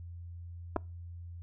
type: clicks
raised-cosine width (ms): 1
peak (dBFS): -17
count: 2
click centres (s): 0.762 / 0.765
effects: noise-tail reverb RT60 0.3 s tail -25 dB re dry + added 86 Hz sine -42 dBFS peak until 1.42 s